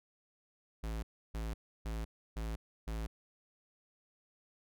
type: tone bursts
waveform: square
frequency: 55 Hz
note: A1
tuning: in tune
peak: -37 dBFS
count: 5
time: 0.83-3.07 s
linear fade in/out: 10 ms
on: 200 ms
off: 310 ms
effects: none